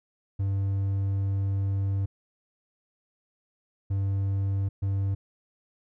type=tone bursts at uneven times; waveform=triangle; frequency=98 Hz; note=G2; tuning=in tune; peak=-22 dBFS; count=3; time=0.39-2.06 / 3.9-4.69 / 4.82-5.15 s; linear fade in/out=10 ms; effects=none